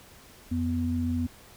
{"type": "tone pair together", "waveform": "sine", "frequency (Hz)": [87.29, 246.9], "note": ["F2", "B3"], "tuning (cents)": [0, 0], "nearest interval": "octave + tritone", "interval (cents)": 1800, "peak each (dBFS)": [-29, -27], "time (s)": [0.51, 1.27], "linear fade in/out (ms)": 10, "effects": ["pink hiss -52 dBFS RMS until 1.56 s"]}